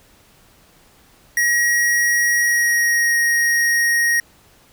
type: tone with pitch glide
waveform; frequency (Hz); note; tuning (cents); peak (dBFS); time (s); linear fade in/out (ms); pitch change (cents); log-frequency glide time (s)
square; 1900 to 1874.9; A#6 to A#6; +33 to +9; -15; 1.37-4.2; 2; -24; 2.4-3.16
effects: pink hiss -52 dBFS RMS until 4.72 s